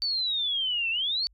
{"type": "exponential two-way sweep", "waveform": "sine", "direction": "down then up", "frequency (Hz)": [4583, 2637, 4583], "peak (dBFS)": -25, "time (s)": [0.02, 1.27], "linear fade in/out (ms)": 0, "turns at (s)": 0.9, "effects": ["added 50 Hz sine -58 dBFS peak until 1.33 s"]}